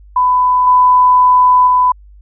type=tone with level steps; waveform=sine; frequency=1000 Hz; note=B5; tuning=21 cents sharp; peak=-8 / -5 / -7 dBFS; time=0.16-1.92 s; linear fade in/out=5 ms; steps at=0.67 / 1.67 s; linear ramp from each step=2 ms; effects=added 50 Hz sine -37 dBFS peak until 2.21 s